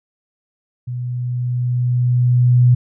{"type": "tone with level ramp", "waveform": "sine", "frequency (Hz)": 123.47, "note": "B2", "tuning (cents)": 0, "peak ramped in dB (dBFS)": [-22, -7], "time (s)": [0.87, 2.75], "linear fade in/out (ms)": 10, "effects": []}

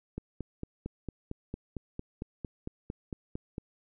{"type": "click train", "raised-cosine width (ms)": 3, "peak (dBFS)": -23, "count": 16, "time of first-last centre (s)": [0.18, 3.581], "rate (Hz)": 4.41, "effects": []}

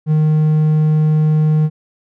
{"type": "tone", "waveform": "triangle", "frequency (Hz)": 154.3, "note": "D#3", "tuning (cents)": -14, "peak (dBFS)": -8, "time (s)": [0.06, 1.7], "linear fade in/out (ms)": 50, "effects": []}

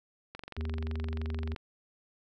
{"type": "click train", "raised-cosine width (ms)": 0.3, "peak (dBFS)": -26, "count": 29, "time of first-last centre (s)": [0.35, 1.562], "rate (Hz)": 23.1}
{"type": "harmonic tone", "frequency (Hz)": 79.2, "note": "D#2", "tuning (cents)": 31, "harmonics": [1, 3, 5], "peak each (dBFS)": [-32, -42, -46], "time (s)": [0.57, 1.55], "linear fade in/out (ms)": 10}
{"effects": []}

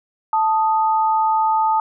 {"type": "tone pair together", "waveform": "sine", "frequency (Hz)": [880, 1244.5], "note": ["A5", "D#6"], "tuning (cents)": [0, 0], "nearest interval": "tritone", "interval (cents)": 600, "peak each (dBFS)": [-15, -22], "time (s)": [0.33, 1.8], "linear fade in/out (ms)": 2, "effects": []}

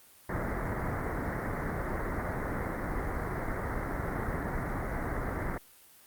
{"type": "low-pass noise", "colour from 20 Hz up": "pink", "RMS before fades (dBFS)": -33, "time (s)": [0.29, 5.58], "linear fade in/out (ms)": 5, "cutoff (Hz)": 2100, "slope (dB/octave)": 96, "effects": ["white hiss -57 dBFS RMS until 6.06 s", "Opus 32 kbps"]}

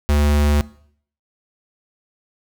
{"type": "tone", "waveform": "square", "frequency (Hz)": 73.4, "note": "D2", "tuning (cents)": 0, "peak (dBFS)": -14, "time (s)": [0.09, 0.61], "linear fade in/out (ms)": 0, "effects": ["noise-tail reverb RT60 0.6 s tail -20 dB re dry"]}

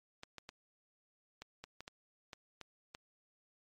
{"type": "clicks", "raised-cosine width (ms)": 0.2, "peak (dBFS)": -29, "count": 10, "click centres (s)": [0.234, 0.383, 0.491, 1.42, 1.64, 1.806, 1.879, 2.332, 2.613, 2.949], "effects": ["MP3 64 kbps"]}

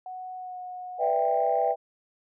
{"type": "tone with pitch glide", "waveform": "sine", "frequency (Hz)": [740, 729], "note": ["F#5", "F#5"], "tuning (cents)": [0, -26], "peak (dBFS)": -35, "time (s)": [0.06, 1.11], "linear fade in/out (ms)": 2, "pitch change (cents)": -26, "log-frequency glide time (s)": [0.36, 0.58]}
{"type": "chord", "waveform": "sine", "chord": "E minor seventh", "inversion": "second", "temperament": "just", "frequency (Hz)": [494.4, 593.3, 659.3, 791.1], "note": ["B4", "D5", "E5", "G5"], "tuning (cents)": [2, 18, 0, 16], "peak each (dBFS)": [-28, -30, -26, -25], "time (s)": [0.98, 1.76], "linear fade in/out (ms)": 50}
{"effects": ["tanh soft clip ceiling -12 dBFS"]}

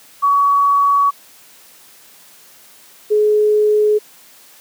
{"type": "tone pair in turn", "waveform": "sine", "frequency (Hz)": [1129, 422.9], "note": ["C#6", "G#4"], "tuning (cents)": [31, 31], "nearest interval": "octave + perfect fourth", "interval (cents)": 1700, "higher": "first", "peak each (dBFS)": -10, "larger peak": "neither", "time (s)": [[0.22, 1.11], [3.1, 3.99]], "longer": "neither", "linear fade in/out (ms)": 20, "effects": ["white hiss -45 dBFS RMS until 4.6 s", "high-pass 150 Hz 12 dB/octave"]}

